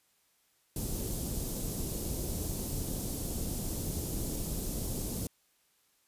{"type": "band-stop noise", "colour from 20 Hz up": "pink", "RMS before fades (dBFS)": -35, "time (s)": [0.76, 5.27], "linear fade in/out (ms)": 2, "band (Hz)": [400, 7400], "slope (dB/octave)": 12, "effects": ["white hiss -71 dBFS RMS until 6.07 s", "resampled to 32000 Hz"]}